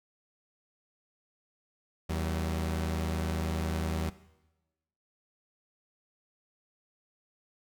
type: tone pair together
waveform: sawtooth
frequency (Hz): 79.89 / 190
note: D#2 / F#3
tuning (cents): +46 / +46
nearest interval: octave + minor third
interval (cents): 1500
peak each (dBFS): -27 / -33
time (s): 2.09-4.1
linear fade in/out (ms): 10
effects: noise-tail reverb RT60 1.0 s tail -17 dB re dry